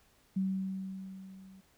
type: tone with level ramp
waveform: sine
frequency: 190.7 Hz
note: G3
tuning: 47 cents flat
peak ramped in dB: -27 to -52 dBFS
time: 0.36-1.61 s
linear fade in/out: 10 ms
effects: pink hiss -67 dBFS RMS until 1.77 s